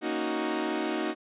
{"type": "chord", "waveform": "sawtooth", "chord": "D# minor seventh", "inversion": "second", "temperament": "equal", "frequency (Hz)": [233.1, 277.2, 311.1, 370], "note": ["A#3", "C#4", "D#4", "F#4"], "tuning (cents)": [0, 0, 0, 0], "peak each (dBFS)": [-32, -33, -27, -29], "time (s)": [0.01, 1.15], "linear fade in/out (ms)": 50, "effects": ["resampled to 8000 Hz"]}